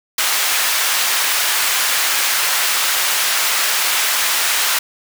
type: high-pass noise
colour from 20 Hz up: pink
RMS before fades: -17 dBFS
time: 0.18-4.79 s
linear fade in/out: 5 ms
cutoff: 1300 Hz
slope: 12 dB/octave
effects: none